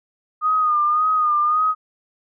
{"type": "tone with vibrato", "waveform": "sine", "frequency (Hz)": 1228, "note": "D#6", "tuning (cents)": -23, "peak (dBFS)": -15, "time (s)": [0.41, 1.75], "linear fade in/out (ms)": 50, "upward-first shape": "sine", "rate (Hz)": 1.8, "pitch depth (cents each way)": 50, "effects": []}